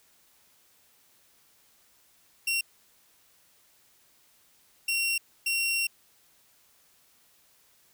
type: tone bursts at uneven times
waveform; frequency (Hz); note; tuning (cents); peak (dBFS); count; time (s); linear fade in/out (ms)
sawtooth; 2738; F7; -35; -22; 3; 2.47-2.61 / 4.88-5.18 / 5.46-5.87; 5
effects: white hiss -63 dBFS RMS until 7.93 s